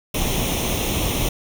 pink noise with comb filter, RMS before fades -22 dBFS, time 0.14-1.29 s, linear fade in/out 5 ms, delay 0.32 ms, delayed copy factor +0.7, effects none

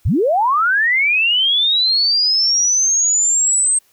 sine linear sweep, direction up, 52 to 8370 Hz, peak -12 dBFS, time 0.05-3.79 s, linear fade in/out 10 ms, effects white hiss -57 dBFS RMS until 3.92 s

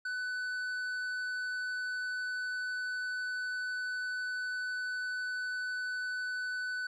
sine tone with tanh clipping, 1498 Hz, F#6, 21 cents sharp, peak -35 dBFS, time 0.05-6.87 s, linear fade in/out 5 ms, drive 8 dB, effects none

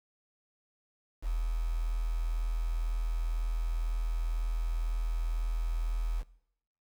sine tone with quantisation, 41 Hz, E1, 9 cents flat, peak -28 dBFS, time 1.22-6.24 s, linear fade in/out 50 ms, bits 8, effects noise-tail reverb RT60 0.8 s tail -21 dB re dry

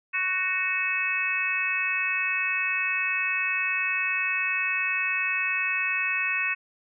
harmonic tone with a mistuned harmonic, 370 Hz, F#4, in tune, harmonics 3 / 4 / 5 / 6 / 7, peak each -36 / -33 / -31 / -32 / -26 dBFS, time 0.13-6.55 s, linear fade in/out 20 ms, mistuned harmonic 4, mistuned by +15 cents, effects none

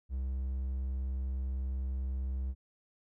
triangle tone, 65.41 Hz, C2, in tune, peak -30 dBFS, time 0.09-2.55 s, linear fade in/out 50 ms, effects none

